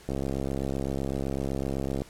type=click train; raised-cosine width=2 ms; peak=-17 dBFS; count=132; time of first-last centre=0.09-2.019 s; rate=67.9 Hz; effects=pink hiss -52 dBFS RMS until 2.09 s + low-pass 12000 Hz 12 dB/octave